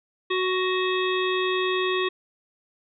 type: harmonic tone with a mistuned harmonic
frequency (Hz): 370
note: F#4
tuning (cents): 0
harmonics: 1 / 3 / 5 / 7 / 9 / 10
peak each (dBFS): -24 / -29 / -31 / -32 / -34 / -34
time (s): 0.3-2.09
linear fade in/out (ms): 10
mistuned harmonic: 5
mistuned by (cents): +20
effects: none